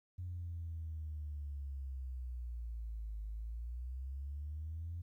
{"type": "exponential two-way sweep", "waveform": "sine", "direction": "down then up", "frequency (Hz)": [90.3, 52.2, 86.9], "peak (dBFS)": -39, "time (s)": [0.18, 5.02], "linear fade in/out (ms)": 10, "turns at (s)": 3.24, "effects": ["tanh soft clip ceiling -35 dBFS", "13-bit"]}